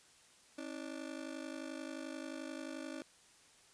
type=ring-modulated tone; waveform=30% pulse; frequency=293.7 Hz; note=D4; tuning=in tune; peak=-37 dBFS; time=0.58-3.02 s; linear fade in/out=0 ms; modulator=25.7 Hz; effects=white hiss -64 dBFS RMS until 3.73 s + resampled to 22050 Hz